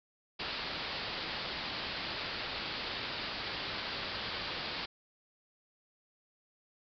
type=low-pass noise; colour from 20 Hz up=white; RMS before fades=-39 dBFS; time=0.39-4.86 s; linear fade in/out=10 ms; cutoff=4900 Hz; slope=96 dB/octave; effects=none